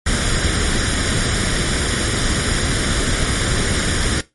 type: noise with comb filter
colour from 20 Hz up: pink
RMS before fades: -18 dBFS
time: 0.06-4.21 s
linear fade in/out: 5 ms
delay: 0.57 ms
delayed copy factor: +0.6
effects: noise-tail reverb RT60 0.2 s tail -17 dB re dry + MP3 48 kbps